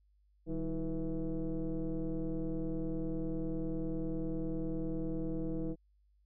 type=tone with frequency modulation; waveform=sine; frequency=150 Hz; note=D3; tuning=37 cents sharp; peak=-32 dBFS; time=0.46-5.76 s; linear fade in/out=50 ms; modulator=170 Hz; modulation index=1.8; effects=tanh soft clip ceiling -28 dBFS + added 50 Hz sine -66 dBFS peak until 6.25 s